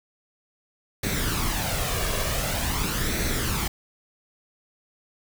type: noise with flanger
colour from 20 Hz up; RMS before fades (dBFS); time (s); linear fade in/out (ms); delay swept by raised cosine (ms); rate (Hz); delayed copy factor
pink; -26; 1.03-3.68; 5; 0.49 to 1.79; 0.46; +0.55
effects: none